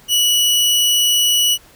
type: tone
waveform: sawtooth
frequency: 2939 Hz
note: F#7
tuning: 12 cents flat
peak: -9 dBFS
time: 0.08-1.58 s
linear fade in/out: 50 ms
effects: pink hiss -47 dBFS RMS until 1.75 s